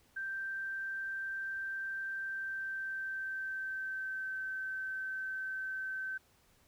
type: tone with pitch glide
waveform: sine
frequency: 1568 to 1541.1 Hz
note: G6 to G6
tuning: 0 to -30 cents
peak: -36 dBFS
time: 0.16-6.18 s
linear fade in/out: 10 ms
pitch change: -30 cents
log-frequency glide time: 2.22-4.41 s
effects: pink hiss -68 dBFS RMS until 6.67 s